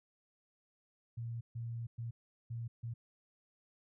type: tone bursts at uneven times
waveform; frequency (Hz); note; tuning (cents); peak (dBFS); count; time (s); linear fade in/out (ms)
sine; 116.54; A#2; 0; -38; 5; 1.17-1.41 / 1.55-1.87 / 1.98-2.11 / 2.5-2.68 / 2.83-2.94; 10
effects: none